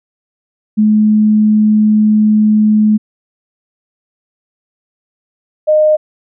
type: tone pair in turn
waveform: sine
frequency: 213.5 / 614.1 Hz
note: G#3 / D#5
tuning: +48 / -23 cents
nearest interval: octave + tritone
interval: 1829 cents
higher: second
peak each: -6 dBFS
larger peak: neither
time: 0.77-2.98 / 5.67-5.97 s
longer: first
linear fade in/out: 20 ms
effects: none